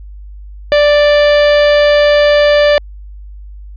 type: tone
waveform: 45% pulse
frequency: 587.3 Hz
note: D5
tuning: in tune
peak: -6 dBFS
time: 0.72-2.78 s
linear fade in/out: 0 ms
effects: added 50 Hz sine -28 dBFS peak until 3.76 s + resampled to 11025 Hz